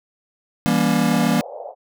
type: chord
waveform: square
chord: E diminished seventh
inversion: none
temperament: just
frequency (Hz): 164.81 / 197.78 / 237.3 / 284.8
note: E3 / G3 / Bb3 / Db4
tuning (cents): 0 / +16 / +31 / +47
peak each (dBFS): -23 / -22 / -20 / -25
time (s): 0.66-1.41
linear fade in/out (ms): 0
type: band-pass noise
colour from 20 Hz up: pink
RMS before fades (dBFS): -34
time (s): 1.09-1.75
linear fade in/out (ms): 50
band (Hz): 520 to 770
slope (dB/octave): 48
effects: none